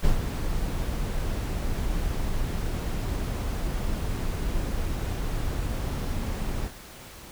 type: noise with ADSR envelope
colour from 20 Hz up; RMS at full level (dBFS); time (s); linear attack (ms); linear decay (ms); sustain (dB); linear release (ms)
brown; -21; 0.02-6.71; 28; 130; -7; 55
effects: pink hiss -45 dBFS RMS until 7.31 s